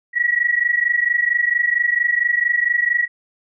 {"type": "tone pair together", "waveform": "sine", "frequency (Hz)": [1910, 1934.4], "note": ["A#6", "B6"], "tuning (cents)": [42, -36], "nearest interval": "unison", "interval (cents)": 22, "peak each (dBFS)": -18, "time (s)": [0.13, 3.08], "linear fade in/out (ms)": 50, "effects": []}